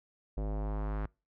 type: tone with low-pass filter sweep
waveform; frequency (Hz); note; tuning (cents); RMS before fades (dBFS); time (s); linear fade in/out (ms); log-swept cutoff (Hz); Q
square; 51.91; G#1; 0; -34; 0.37-1.06; 5; 580 to 1500; 1.5
effects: noise-tail reverb RT60 0.3 s tail -26 dB re dry